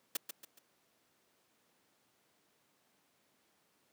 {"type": "noise with echo", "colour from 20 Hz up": "white", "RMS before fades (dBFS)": -34, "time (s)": [0.15, 0.17], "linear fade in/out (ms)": 5, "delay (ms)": 140, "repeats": 3, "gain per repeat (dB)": -8, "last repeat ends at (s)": 0.59, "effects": ["pink hiss -73 dBFS RMS until 3.92 s", "high-pass 200 Hz 12 dB/octave"]}